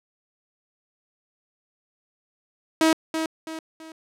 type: tone with echo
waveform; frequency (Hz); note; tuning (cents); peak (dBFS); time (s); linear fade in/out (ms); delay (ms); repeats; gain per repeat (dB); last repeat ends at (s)
sawtooth; 320.1; D#4; +49; -12; 2.81-2.93; 2; 330; 3; -8; 3.92
effects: low-pass 11000 Hz 12 dB/octave